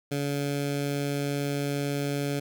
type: tone with notch filter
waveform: 15% pulse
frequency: 142.3 Hz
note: C#3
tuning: 46 cents sharp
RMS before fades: -29 dBFS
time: 0.11-2.4 s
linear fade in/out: 10 ms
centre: 1100 Hz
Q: 1.4
effects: 10-bit